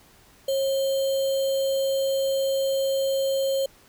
sine tone with sample-and-hold, 542 Hz, C#5, 39 cents flat, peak -21 dBFS, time 0.48-3.66 s, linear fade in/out 5 ms, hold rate 3675 Hz, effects pink hiss -55 dBFS RMS until 3.88 s

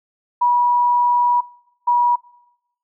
sine tone pair in turn, 970 / 966 Hz, B5 / B5, -31 / -39 cents, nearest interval unison, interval 8 cents, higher first, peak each -12 dBFS, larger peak neither, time 0.41-1.41 / 1.87-2.16 s, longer first, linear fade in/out 10 ms, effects noise-tail reverb RT60 0.9 s tail -24 dB re dry

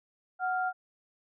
sine tone pair together, 740 / 1396.9 Hz, F#5 / F6, 0 / 0 cents, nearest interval major seventh, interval 1100 cents, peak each -29 / -32 dBFS, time 0.39-0.73 s, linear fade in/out 50 ms, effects none

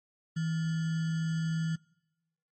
sine tone with sample-and-hold, 161.9 Hz, E3, 31 cents flat, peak -28 dBFS, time 0.36-1.76 s, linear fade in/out 10 ms, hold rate 1575 Hz, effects noise-tail reverb RT60 1.0 s tail -25 dB re dry + MP3 32 kbps

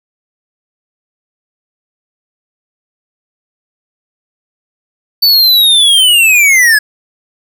square linear sweep, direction down, 4556 to 1661.2 Hz, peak -5 dBFS, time 5.22-6.79 s, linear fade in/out 10 ms, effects none

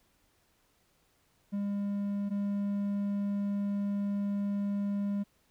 triangle tone pair in turn, 201.7 / 201.7 Hz, G3 / G3, +50 / +50 cents, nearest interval unison, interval 0 cents, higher neither, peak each -28 / -27 dBFS, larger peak second, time 1.52-2.3 / 2.3-5.24 s, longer second, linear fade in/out 20 ms, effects pink hiss -70 dBFS RMS until 5.5 s

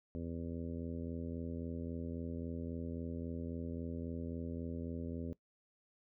harmonic tone, 83.7 Hz, E2, 27 cents sharp, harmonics 1 / 2 / 3 / 4 / 5 / 6 / 7, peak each -44 / -46 / -43 / -51 / -50 / -52 / -55 dBFS, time 0.15-5.33 s, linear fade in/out 0 ms, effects noise-tail reverb RT60 0.1 s tail -19 dB re dry

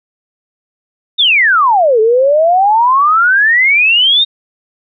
sine exponential two-way sweep, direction down then up, 3755 to 427.2 to 3755 Hz, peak -6 dBFS, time 1.18-4.25 s, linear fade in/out 20 ms, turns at 2 s, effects none

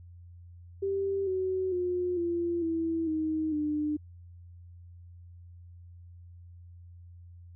sine tone with pitch steps, 392 / 374.9 / 358.6 / 343 / 328.1 / 313.8 / 300.2 Hz, G4 / F#4 / F4 / F4 / E4 / D#4 / D4, 0 / +23 / +46 / -31 / -8 / +15 / +38 cents, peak -27 dBFS, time 0.82-3.97 s, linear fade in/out 10 ms, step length 450 ms, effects added 87 Hz sine -47 dBFS peak until 7.55 s

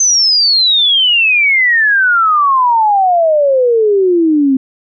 sine exponential sweep, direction down, 6272 to 260 Hz, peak -7 dBFS, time 0-4.57 s, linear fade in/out 5 ms, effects none

